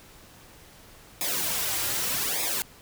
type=noise with flanger; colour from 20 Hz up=white; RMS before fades=-28 dBFS; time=1.21-2.62 s; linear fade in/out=0 ms; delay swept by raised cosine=0.67 to 4.67 ms; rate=0.83 Hz; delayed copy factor=-0.85; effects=pink hiss -51 dBFS RMS until 2.81 s